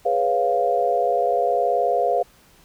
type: chord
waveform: sine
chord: C# dominant seventh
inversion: second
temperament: equal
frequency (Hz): 415.3 / 493.9 / 554.4 / 698.5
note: G#4 / B4 / C#5 / E#5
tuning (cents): 0 / 0 / 0 / 0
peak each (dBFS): -26 / -23 / -25 / -20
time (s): 0.05-2.23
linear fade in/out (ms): 10
effects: pink hiss -54 dBFS RMS until 2.64 s